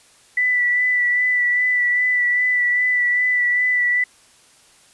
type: tone with vibrato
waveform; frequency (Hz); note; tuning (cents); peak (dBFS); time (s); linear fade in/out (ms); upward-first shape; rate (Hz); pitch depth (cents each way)
sine; 1975.5; B6; 0; -15; 0.37-4.04; 5; sine; 2.5; 21
effects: white hiss -52 dBFS RMS until 4.93 s + resampled to 24000 Hz